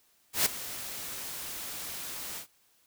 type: noise with ADSR envelope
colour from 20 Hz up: white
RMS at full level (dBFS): -23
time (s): 0.33-2.47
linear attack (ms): 130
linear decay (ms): 6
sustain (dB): -16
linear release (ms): 95
effects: white hiss -67 dBFS RMS until 2.86 s